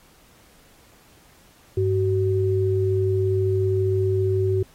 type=tone pair together; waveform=sine; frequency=100 / 377.5 Hz; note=G2 / F#4; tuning=+35 / +35 cents; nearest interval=octave + major seventh; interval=2300 cents; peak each=-21 dBFS; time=1.77-4.63 s; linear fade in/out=5 ms; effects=pink hiss -55 dBFS RMS until 4.74 s + AAC 48 kbps